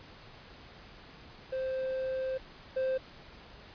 triangle tone pair in turn, 523 / 523 Hz, C5 / C5, -1 / -1 cents, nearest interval unison, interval 0 cents, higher neither, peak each -29 / -26 dBFS, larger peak second, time 1.52-2.38 / 2.76-2.98 s, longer first, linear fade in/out 10 ms, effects pink hiss -52 dBFS RMS until 3.74 s + resampled to 11025 Hz

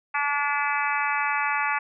harmonic tone, 288.2 Hz, D4, 33 cents flat, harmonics 3 / 4 / 5 / 6 / 7 / 8 / 9, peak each -28 / -29 / -30 / -31 / -31 / -32 / -33 dBFS, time 0.14-1.79 s, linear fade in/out 10 ms, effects none

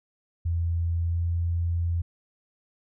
sine tone with pitch glide, 84.4 to 85.18 Hz, E2 to F2, +41 to -43 cents, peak -23 dBFS, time 0.45-2.02 s, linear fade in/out 10 ms, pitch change +16 cents, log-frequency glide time 1.06-1.19 s, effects none

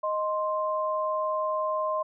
sine tone pair together, 622.3 / 1048.2 Hz, D#5 / C6, 0 / +3 cents, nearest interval major sixth, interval 903 cents, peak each -28 dBFS, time 0.03-2.03 s, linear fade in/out 10 ms, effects none

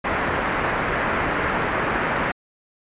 white low-pass noise, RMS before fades -23 dBFS, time 0.04-2.32 s, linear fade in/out 10 ms, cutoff 1900 Hz, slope 24 dB/octave, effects resampled to 8000 Hz

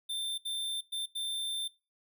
square tone bursts at uneven times, 3573 Hz, A7, 26 cents sharp, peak -34 dBFS, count 4, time 0.09-0.38 / 0.45-0.81 / 0.92-1.06 / 1.15-1.68 s, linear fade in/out 10 ms, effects noise-tail reverb RT60 0.3 s tail -21 dB re dry

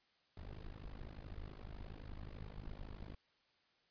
brown noise with amplitude modulation, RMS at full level -45 dBFS, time 0.37-3.15 s, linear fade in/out 2 ms, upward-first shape sine, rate 51.7 Hz, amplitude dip 100%, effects white hiss -75 dBFS RMS until 3.9 s + resampled to 11025 Hz

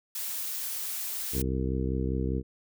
blue noise, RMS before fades -34 dBFS, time 0.15-1.42 s, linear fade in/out 5 ms
harmonic tone, 65 Hz, C2, 11 cents flat, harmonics 1 / 2 / 3 / 4 / 5 / 6 / 7, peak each -30 / -33 / -35 / -36 / -37 / -38 / -38 dBFS, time 1.32-2.43 s, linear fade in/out 50 ms
effects none

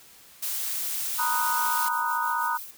blue noise, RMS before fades -30 dBFS, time 0.42-1.89 s, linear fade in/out 10 ms
sine chord, B major seventh, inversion third, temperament equal, 932.3 / 987.8 / 1244.5 / 1480 Hz, A#5 / B5 / D#6 / F#6, 0 / 0 / 0 / 0 cents, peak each -28 / -31 / -29 / -31 dBFS, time 1.18-2.58 s, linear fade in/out 20 ms
violet noise with tremolo, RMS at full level -37 dBFS, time 1.29-2.71 s, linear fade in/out 2 ms, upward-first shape sine, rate 6.3 Hz, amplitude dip 55%
effects white hiss -52 dBFS RMS until 2.77 s

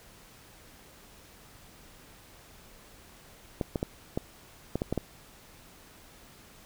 clicks, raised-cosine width 2 ms, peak -15 dBFS, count 8, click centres 3.612 / 3.758 / 3.829 / 4.175 / 4.756 / 4.819 / 4.926 / 4.977 s, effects pink hiss -54 dBFS RMS until 6.65 s

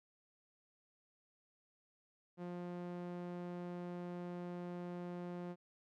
sawtooth tone with band-pass filter, 176.3 Hz, F3, 17 cents sharp, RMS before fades -45 dBFS, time 2.37-5.56 s, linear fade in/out 50 ms, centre 360 Hz, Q 0.55, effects none

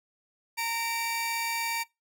sawtooth tone pair together, 921 / 2321 Hz, A#5 / D7, -21 / -21 cents, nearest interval octave + major third, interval 1600 cents, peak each -28 dBFS, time 0.57-1.84 s, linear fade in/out 20 ms, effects noise-tail reverb RT60 0.2 s tail -21 dB re dry

